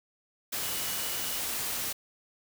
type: tone in noise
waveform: sine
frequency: 2932 Hz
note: F#7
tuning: 16 cents flat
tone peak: -43 dBFS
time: 0.62-1.39 s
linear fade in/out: 10 ms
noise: white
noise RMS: -33 dBFS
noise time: 0.52-1.93 s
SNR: -13 dB
effects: none